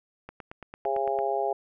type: click train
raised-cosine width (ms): 0.5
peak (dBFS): -25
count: 9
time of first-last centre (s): 0.29-1.189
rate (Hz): 8.9
type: harmonic tone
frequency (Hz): 136.1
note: C#3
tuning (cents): -31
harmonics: 3 / 4 / 5 / 6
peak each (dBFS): -30 / -32 / -29 / -30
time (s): 0.85-1.53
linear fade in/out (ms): 5
effects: none